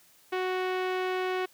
sawtooth tone with low-pass filter, 370 Hz, F#4, in tune, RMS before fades -30 dBFS, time 0.32-1.46 s, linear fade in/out 10 ms, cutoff 2700 Hz, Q 1.2, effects white hiss -60 dBFS RMS until 1.53 s + high-pass 80 Hz 12 dB/octave

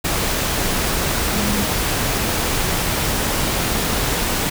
sine tone in noise, 205.9 Hz, G#3, 15 cents flat, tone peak -21 dBFS, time 1.34-1.63 s, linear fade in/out 10 ms, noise pink, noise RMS -20 dBFS, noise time 0.04-4.5 s, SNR -4 dB, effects none

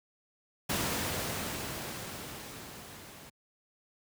pink noise with level ramp, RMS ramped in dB -30 to -50 dBFS, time 0.69-3.3 s, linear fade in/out 10 ms, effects high-pass 80 Hz 12 dB/octave

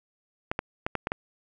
clicks, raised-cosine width 0.5 ms, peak -12 dBFS, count 6, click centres 0.515 / 0.591 / 0.865 / 0.953 / 1.071 / 1.119 s, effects none

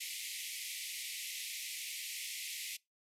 pink band-pass noise, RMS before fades -43 dBFS, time 0-2.77 s, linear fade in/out 10 ms, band 2000 to 14000 Hz, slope 96 dB/octave, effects noise-tail reverb RT60 0.2 s tail -23 dB re dry

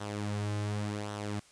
sawtooth tone with flanger, 103.83 Hz, G#2, in tune, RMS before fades -35 dBFS, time 0-1.4 s, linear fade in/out 10 ms, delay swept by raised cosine 0.42 to 4.32 ms, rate 0.89 Hz, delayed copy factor -0.55, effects white hiss -60 dBFS RMS until 1.51 s + resampled to 22050 Hz

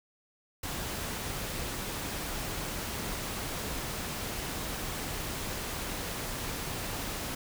pink noise, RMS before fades -36 dBFS, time 0.63-7.35 s, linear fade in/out 5 ms, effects none

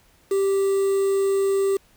triangle tone with quantisation, 391.6 Hz, G4, 2 cents flat, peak -16 dBFS, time 0.31-1.77 s, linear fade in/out 5 ms, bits 6, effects pink hiss -58 dBFS RMS until 1.96 s

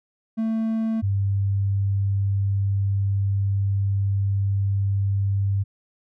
triangle / sine tone pair in turn, 222.9 / 98.89 Hz, A3 / G2, +23 / +16 cents, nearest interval octave + major second, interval 1407 cents, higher first, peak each -19 dBFS, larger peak neither, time 0.37-1.02 / 1.02-5.64 s, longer second, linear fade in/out 20 ms, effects none

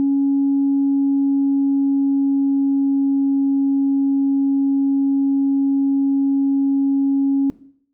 sine tone with pitch glide, 277.2 to 275.1 Hz, C#4 to C#4, 0 to -13 cents, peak -13 dBFS, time 0-7.5 s, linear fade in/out 0 ms, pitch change -13 cents, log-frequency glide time 0.64-3.45 s, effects noise-tail reverb RT60 0.6 s tail -17 dB re dry + tanh soft clip ceiling -10 dBFS

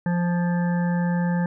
harmonic tone with a mistuned harmonic, 174.61 Hz, F3, in tune, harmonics 1 / 3 / 5 / 7 / 9 / 10, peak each -20 / -33 / -33 / -46 / -38 / -38 dBFS, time 0.06-1.46 s, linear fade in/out 2 ms, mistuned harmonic 9, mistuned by +26 cents, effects none

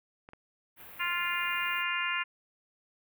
clicks, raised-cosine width 0.5 ms, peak -33 dBFS, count 2, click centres 0.289 / 0.334 s
white band-stop noise, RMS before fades -49 dBFS, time 0.76-1.85 s, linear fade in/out 50 ms, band 2700 to 13000 Hz, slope 24 dB/octave
harmonic tone, 349.2 Hz, F4, in tune, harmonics 3 / 4 / 5 / 6 / 7 / 8, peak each -36 / -36 / -36 / -36 / -36 / -36 dBFS, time 0.99-2.24 s, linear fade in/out 20 ms
effects none

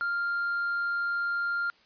triangle tone with tanh clipping, 1396.9 Hz, F6, in tune, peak -27 dBFS, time 0.01-1.7 s, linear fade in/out 0 ms, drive 6 dB, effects white hiss -61 dBFS RMS until 1.85 s + resampled to 11025 Hz

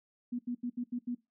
sine tone bursts at uneven times, 243.1 Hz, B3, 27 cents flat, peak -32 dBFS, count 6, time 0.32-0.39 / 0.47-0.55 / 0.63-0.7 / 0.77-0.84 / 0.92-0.99 / 1.07-1.15 s, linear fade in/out 10 ms, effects noise-tail reverb RT60 0.2 s tail -18 dB re dry

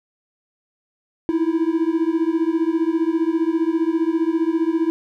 triangle beating tone pair, 320 / 335 Hz, D#4 / E4, +49 / +28 cents, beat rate 15 Hz, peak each -18 dBFS, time 1.29-4.9 s, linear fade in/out 0 ms, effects none

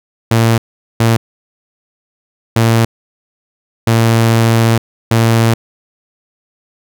sawtooth tone bursts at uneven times, 114.3 Hz, A#2, 34 cents flat, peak -4 dBFS, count 5, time 0.31-0.58 / 1-1.17 / 2.56-2.85 / 3.87-4.78 / 5.11-5.54 s, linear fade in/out 5 ms, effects none

